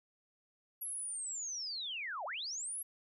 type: linear two-way sweep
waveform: sine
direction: down then up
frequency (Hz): 11470 to 560 to 11470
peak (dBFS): -38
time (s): 0.81-2.83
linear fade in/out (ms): 10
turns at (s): 2.25
effects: none